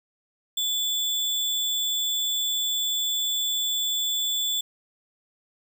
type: tone with sample-and-hold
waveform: sine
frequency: 3469 Hz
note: A7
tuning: 25 cents flat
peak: -23 dBFS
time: 0.57-4.61 s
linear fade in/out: 5 ms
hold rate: 11025 Hz
effects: none